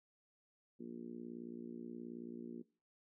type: harmonic tone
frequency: 58.7 Hz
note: A#1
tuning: 13 cents sharp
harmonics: 3 / 4 / 5 / 6 / 7 / 8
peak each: -56 / -48 / -54 / -51 / -59 / -64 dBFS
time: 0.79-2.63 s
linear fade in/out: 20 ms
effects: noise-tail reverb RT60 0.4 s tail -22 dB re dry